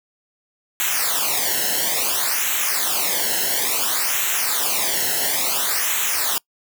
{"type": "noise with flanger", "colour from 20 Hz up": "white", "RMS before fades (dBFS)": -21, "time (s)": [0.8, 6.38], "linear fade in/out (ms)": 0, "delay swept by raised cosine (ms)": [0.2, 0.85], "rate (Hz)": 0.58, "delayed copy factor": -0.85, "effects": ["noise-tail reverb RT60 0.1 s tail -25 dB re dry"]}